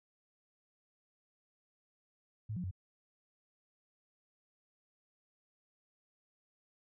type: tone with pitch steps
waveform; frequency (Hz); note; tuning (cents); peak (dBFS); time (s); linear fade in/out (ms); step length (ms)
sine; 107.8 / 178.5 / 92.4; A2 / F3 / F#2; -35 / +38 / -2; -36; 2.49-2.712; 10; 74
effects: none